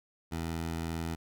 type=tone; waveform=15% pulse; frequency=82.41 Hz; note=E2; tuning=in tune; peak=-27 dBFS; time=0.31-1.16 s; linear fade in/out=20 ms; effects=none